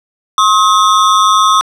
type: ring-modulated tone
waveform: square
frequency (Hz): 1174.7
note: D6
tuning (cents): 0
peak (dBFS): -4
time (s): 0.38-1.61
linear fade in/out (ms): 0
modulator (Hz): 98.9
effects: low-pass 7000 Hz 12 dB/octave + 7-bit